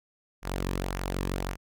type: tone with flanger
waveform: sawtooth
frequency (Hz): 46.25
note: F#1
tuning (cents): 0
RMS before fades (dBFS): -32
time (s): 0.42-1.57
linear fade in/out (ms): 50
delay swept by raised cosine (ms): 0.24 to 1.44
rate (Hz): 1.8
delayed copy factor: -0.5
effects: none